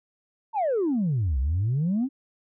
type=exponential two-way sweep; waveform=sine; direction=down then up; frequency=934 to 61.7 to 280.4 Hz; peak=-20 dBFS; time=0.53-2.09 s; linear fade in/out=50 ms; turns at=1.39 s; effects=tanh soft clip ceiling -19 dBFS